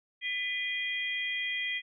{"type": "tone cluster", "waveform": "sine", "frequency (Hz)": [1998, 2442, 3232], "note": ["B6", "D#7", "G#7"], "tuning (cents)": [20, -33, -48], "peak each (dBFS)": [-33, -36, -36], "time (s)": [0.21, 1.82], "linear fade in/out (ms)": 50, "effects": []}